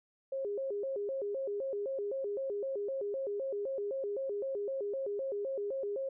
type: tone with vibrato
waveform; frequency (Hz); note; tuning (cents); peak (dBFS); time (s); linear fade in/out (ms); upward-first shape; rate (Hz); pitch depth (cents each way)
sine; 468.6; A#4; +9; -33; 0.32-6.09; 5; square; 3.9; 240
effects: none